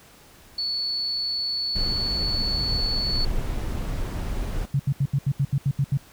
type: tone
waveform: sine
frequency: 4435 Hz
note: C#8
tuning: in tune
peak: -24 dBFS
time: 0.58-3.25 s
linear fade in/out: 5 ms
type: noise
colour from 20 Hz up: brown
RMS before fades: -27 dBFS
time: 1.75-4.66 s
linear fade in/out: 10 ms
type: tone bursts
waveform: sine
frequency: 138.59 Hz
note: C#3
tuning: in tune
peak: -18 dBFS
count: 10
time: 4.74-5.974 s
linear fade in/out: 5 ms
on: 55 ms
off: 76 ms
effects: pink hiss -51 dBFS RMS until 6.12 s